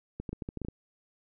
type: clicks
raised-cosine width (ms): 3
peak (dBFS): -23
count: 9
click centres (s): 0.2 / 0.292 / 0.33 / 0.422 / 0.489 / 0.573 / 0.617 / 0.649 / 0.685
effects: none